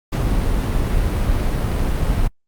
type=noise; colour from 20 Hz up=brown; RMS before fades=-18 dBFS; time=0.12-2.28 s; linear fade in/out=10 ms; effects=noise-tail reverb RT60 0.1 s tail -26 dB re dry + Opus 48 kbps